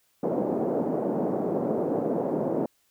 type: band-pass noise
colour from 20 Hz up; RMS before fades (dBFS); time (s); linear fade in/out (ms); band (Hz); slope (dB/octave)
white; -27; 0.23-2.66; 5; 170 to 590; 24
effects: white hiss -68 dBFS RMS until 2.9 s